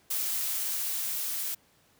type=noise with level ramp; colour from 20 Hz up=blue; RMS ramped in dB=-30 to -33 dBFS; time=0.1-1.55 s; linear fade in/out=10 ms; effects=pink hiss -64 dBFS RMS until 1.99 s + high-pass 80 Hz 12 dB/octave